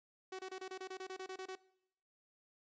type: tone bursts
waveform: sawtooth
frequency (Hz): 376.1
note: F#4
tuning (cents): +28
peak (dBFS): -39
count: 13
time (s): 0.32-1.554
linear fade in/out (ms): 5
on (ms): 70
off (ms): 27
effects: noise-tail reverb RT60 0.8 s tail -21 dB re dry + resampled to 16000 Hz